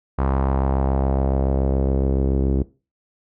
sawtooth tone with low-pass filter sweep, 67.1 Hz, C2, 44 cents sharp, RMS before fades -20 dBFS, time 0.18-2.63 s, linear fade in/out 10 ms, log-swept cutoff 1100 to 360 Hz, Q 2, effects noise-tail reverb RT60 0.3 s tail -19 dB re dry

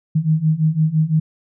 sine beating tone pair, 153.9 / 159.8 Hz, D#3 / D#3, -19 / +47 cents, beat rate 5.9 Hz, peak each -18 / -16 dBFS, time 0.15-1.2 s, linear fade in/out 10 ms, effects none

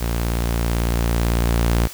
sawtooth tone with level ramp, 58 Hz, A#1, 8 cents flat, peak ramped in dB -16 to -11 dBFS, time 0-1.88 s, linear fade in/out 20 ms, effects white hiss -37 dBFS RMS until 1.93 s

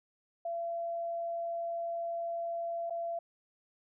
sine tone with dropouts, 678 Hz, E5, 49 cents sharp, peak -33 dBFS, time 0.45-3.19 s, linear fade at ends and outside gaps 5 ms, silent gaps 2.898-2.905 s, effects none

